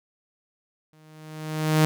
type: tone with exponential growth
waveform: sawtooth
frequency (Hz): 155.56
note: D#3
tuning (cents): 0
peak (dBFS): -11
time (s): 0.93-1.85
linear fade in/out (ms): 0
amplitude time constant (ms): 200
effects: none